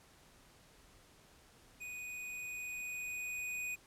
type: tone with level ramp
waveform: square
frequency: 2483 Hz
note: D#7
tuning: 4 cents flat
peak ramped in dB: -44 to -38 dBFS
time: 1.8-3.76 s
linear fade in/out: 20 ms
effects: pink hiss -63 dBFS RMS until 3.86 s + low-pass 12000 Hz 12 dB/octave